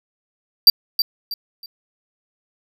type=tone with echo; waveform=square; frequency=4699 Hz; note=D8; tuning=in tune; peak=-5 dBFS; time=0.67-0.7 s; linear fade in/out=2 ms; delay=320 ms; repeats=3; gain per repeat=-10 dB; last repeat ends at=1.66 s; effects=none